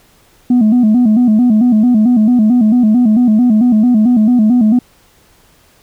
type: tone with vibrato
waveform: sine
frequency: 230.1 Hz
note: A#3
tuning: 22 cents flat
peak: -4 dBFS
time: 0.5-4.79 s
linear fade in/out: 5 ms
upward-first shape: square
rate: 4.5 Hz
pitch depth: 120 cents each way
effects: tanh soft clip ceiling -4 dBFS + pink hiss -49 dBFS RMS until 5.82 s